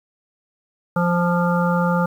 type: harmonic tone with a mistuned harmonic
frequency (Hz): 174.61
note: F3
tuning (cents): 0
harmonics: 1 / 3 / 5 / 7 / 8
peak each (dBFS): -18 / -23 / -25 / -26 / -27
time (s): 0.96-2.06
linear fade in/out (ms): 5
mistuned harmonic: 7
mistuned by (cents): -20
effects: 8-bit